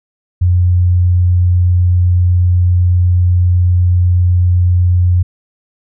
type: tone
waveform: sine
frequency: 89.2 Hz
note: F2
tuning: 37 cents sharp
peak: -7 dBFS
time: 0.41-5.23 s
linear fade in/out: 10 ms
effects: none